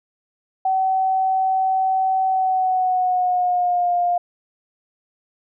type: tone with pitch glide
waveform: sine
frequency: 760 to 705 Hz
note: F#5 to F5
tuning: +46 to +16 cents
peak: -16 dBFS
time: 0.65-4.18 s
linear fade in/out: 5 ms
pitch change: -130 cents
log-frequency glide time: 2.27-3.94 s
effects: none